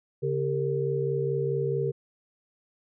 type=tone cluster; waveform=sine; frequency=140.2 / 394.8 / 459.4 Hz; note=C#3 / G4 / A#4; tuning=+20 / +12 / -25 cents; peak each=-29 dBFS; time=0.22-1.92 s; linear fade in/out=20 ms; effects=none